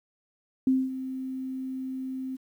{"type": "tone with ADSR envelope", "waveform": "sine", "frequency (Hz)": 261.6, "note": "C4", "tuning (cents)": 0, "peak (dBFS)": -18, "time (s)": [0.67, 2.37], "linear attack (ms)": 3, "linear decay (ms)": 220, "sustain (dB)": -13, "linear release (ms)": 20, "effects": ["10-bit"]}